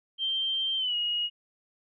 sine tone with pitch glide, 3146 to 2885 Hz, G7 to F#7, +6 to -44 cents, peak -26 dBFS, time 0.18-1.3 s, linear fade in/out 50 ms, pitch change -150 cents, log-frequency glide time 0.77-0.95 s, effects none

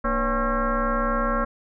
sine tone with frequency modulation, 560 Hz, C#5, 18 cents sharp, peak -20 dBFS, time 0.04-1.45 s, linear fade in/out 10 ms, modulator 264 Hz, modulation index 3.6, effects none

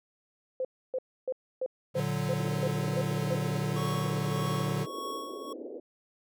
sine tone bursts, 516 Hz, C5, 24 cents flat, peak -28 dBFS, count 9, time 0.6-3.352 s, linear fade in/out 2 ms, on 48 ms, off 290 ms
square chord, Bb augmented, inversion none, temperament equal, 116.54 / 146.83 / 185 Hz, Bb2 / D3 / F#3, 0 / 0 / 0 cents, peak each -36 / -32 / -35 dBFS, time 1.94-4.87 s, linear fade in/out 50 ms
white band-pass noise, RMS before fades -41 dBFS, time 2.38-5.8 s, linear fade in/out 2 ms, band 270 to 540 Hz, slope 48 dB/octave
square tone with tremolo, 1108.7 Hz, C#6, in tune, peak -36 dBFS, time 3.76-5.53 s, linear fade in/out 5 ms, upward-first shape sine, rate 1.7 Hz, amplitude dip 65%
effects none

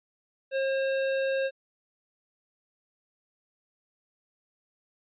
square tone, 537 Hz, C5, 45 cents sharp, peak -26 dBFS, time 0.51-1.51 s, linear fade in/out 50 ms, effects resampled to 8000 Hz

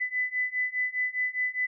sine beating tone pair, 1999 / 2003.9 Hz, B6 / B6, +20 / +25 cents, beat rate 4.9 Hz, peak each -30 / -29 dBFS, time 0-1.67 s, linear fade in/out 20 ms, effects none

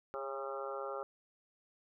harmonic tone with a mistuned harmonic, 135.7 Hz, C#3, 36 cents flat, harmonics 3 / 4 / 5 / 6 / 7 / 8 / 9 / 10, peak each -44 / -42 / -52 / -47 / -54 / -53 / -46 / -47 dBFS, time 0.14-1.03 s, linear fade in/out 0 ms, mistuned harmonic 4, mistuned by +19 cents, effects none

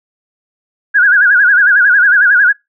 sine tone with vibrato, 1547 Hz, G6, 23 cents flat, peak -5 dBFS, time 0.94-2.53 s, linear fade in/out 20 ms, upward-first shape sine, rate 11 Hz, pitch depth 140 cents each way, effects noise-tail reverb RT60 0.2 s tail -25 dB re dry

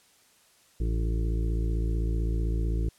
harmonic tone, 55.7 Hz, A1, 22 cents sharp, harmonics 1 / 2 / 3 / 5 / 6 / 7 / 8, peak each -25 / -34 / -37 / -43 / -39 / -45 / -45 dBFS, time 0.8-2.89 s, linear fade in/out 5 ms, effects white hiss -61 dBFS RMS until 2.98 s + low-pass 11000 Hz 12 dB/octave

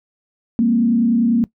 sine tone with frequency modulation, 233.1 Hz, A#3, in tune, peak -12 dBFS, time 0.59-1.44 s, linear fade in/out 0 ms, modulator 30.2 Hz, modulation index 0.69, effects noise-tail reverb RT60 0.1 s tail -20 dB re dry

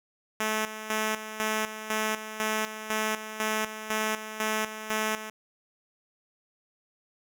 5% pulse tone with tremolo, 216.9 Hz, A3, 25 cents flat, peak -15 dBFS, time 0.4-5.3 s, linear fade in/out 5 ms, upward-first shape square, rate 2 Hz, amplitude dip 70%, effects none

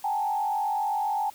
sine tone with frequency modulation, 830.6 Hz, G#5, in tune, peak -24 dBFS, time 0.04-1.3 s, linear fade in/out 5 ms, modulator 47.7 Hz, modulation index 1.1, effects white hiss -51 dBFS RMS until 1.34 s

